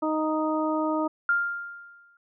harmonic tone, 311.1 Hz, D#4, in tune, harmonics 1 / 2 / 3 / 4, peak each -26 / -29 / -31 / -32 dBFS, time 0.02-1.08 s, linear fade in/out 10 ms
sine tone with exponential decay, 1399 Hz, F6, 3 cents sharp, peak -18 dBFS, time 1.29-2.17 s, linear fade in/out 2 ms, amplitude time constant 190 ms
effects none

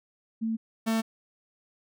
sine / 45% pulse tone pair in turn, 224 / 224 Hz, A3 / A3, +31 / +31 cents, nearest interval unison, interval 0 cents, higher neither, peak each -26 / -24 dBFS, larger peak second, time 0.41-0.57 / 0.86-1.02 s, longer neither, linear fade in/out 20 ms, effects none

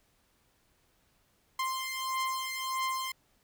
sawtooth beating tone pair, 1046.5 / 1048.1 Hz, C6 / C6, 0 / +3 cents, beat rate 1.6 Hz, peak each -32 / -30 dBFS, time 1.59-3.12 s, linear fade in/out 5 ms, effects pink hiss -70 dBFS RMS until 3.43 s

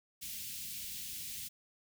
white band-stop noise, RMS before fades -43 dBFS, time 0.21-1.49 s, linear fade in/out 20 ms, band 230 to 2400 Hz, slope 24 dB/octave, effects none

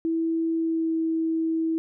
sine tone with pitch glide, 327.5 to 324.3 Hz, E4 to E4, -11 to -28 cents, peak -22 dBFS, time 0.05-1.78 s, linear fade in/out 0 ms, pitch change -17 cents, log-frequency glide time 0.56-0.95 s, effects none

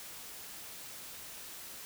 silence, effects white hiss -47 dBFS RMS until 1.85 s

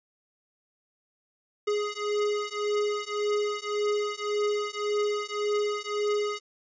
square beating tone pair, 415.3 / 417.1 Hz, G#4 / G#4, 0 / +7 cents, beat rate 1.8 Hz, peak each -30 dBFS, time 1.67-6.4 s, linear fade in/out 10 ms, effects resampled to 16000 Hz

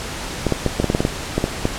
clicks, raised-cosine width 2 ms, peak -3 dBFS, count 12, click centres 0.467 / 0.523 / 0.663 / 0.8 / 0.843 / 0.901 / 0.949 / 1.005 / 1.051 / 1.38 / 1.441 / 1.654 s, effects pink hiss -28 dBFS RMS until 1.78 s + low-pass 9000 Hz 12 dB/octave

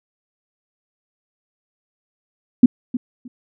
sine tone with echo, 246.9 Hz, B3, in tune, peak -3 dBFS, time 2.63-2.66 s, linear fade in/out 5 ms, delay 310 ms, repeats 2, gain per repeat -15 dB, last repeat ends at 3.28 s, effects none

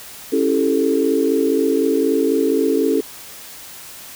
sine chord, A dominant seventh, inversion first, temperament just, 275 / 330 / 396 / 440 Hz, C#4 / E4 / G4 / A4, -14 / +2 / +18 / 0 cents, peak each -19 / -21 / -22 / -18 dBFS, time 0.32-3.01 s, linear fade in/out 10 ms, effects white hiss -37 dBFS RMS until 4.15 s

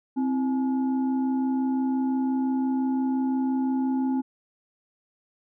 sine tone with frequency modulation, 261.6 Hz, C4, in tune, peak -22 dBFS, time 0.16-4.22 s, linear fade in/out 20 ms, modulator 589 Hz, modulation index 0.43, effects none

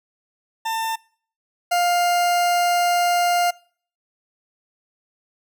40% pulse tone pair in turn, 897 / 702.8 Hz, A5 / F5, +33 / +11 cents, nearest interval major third, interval 422 cents, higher first, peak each -21 / -16 dBFS, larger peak second, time 0.65-0.96 / 1.71-3.51 s, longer second, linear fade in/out 10 ms, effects noise-tail reverb RT60 0.5 s tail -24 dB re dry

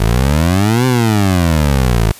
20% pulse exponential two-way sweep, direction up then down, 51.91 to 130.4 to 51.91 Hz, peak -5 dBFS, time 0-2.12 s, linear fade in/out 5 ms, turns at 0.86 s, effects white hiss -37 dBFS RMS until 2.19 s + resampled to 32000 Hz

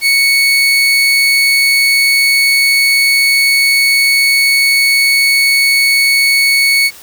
30% pulse tone, 2217 Hz, C#7, in tune, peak -5 dBFS, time 0.01-6.91 s, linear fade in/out 50 ms, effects white hiss -36 dBFS RMS until 7.02 s

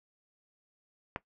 click, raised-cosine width 0.5 ms, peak -18 dBFS, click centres 1.161 s, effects noise-tail reverb RT60 0.1 s tail -17 dB re dry

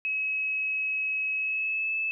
sine tone with pitch glide, 2563 to 2614 Hz, E7 to E7, -49 to -15 cents, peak -26 dBFS, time 0.05-2.11 s, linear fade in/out 0 ms, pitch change +34 cents, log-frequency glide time 1.34-1.96 s, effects none

